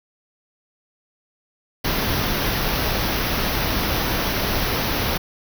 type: band-stop noise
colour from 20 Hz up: pink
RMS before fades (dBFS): -22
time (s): 1.84-5.18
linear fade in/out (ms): 10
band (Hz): 6000 to 11000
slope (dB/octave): 96
effects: none